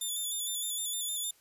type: tone with vibrato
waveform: 5% pulse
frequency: 3520 Hz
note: A7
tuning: in tune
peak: -25 dBFS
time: 0.01-1.31 s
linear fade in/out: 5 ms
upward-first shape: square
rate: 6.5 Hz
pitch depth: 39 cents each way
effects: white hiss -64 dBFS RMS until 1.4 s + resampled to 32000 Hz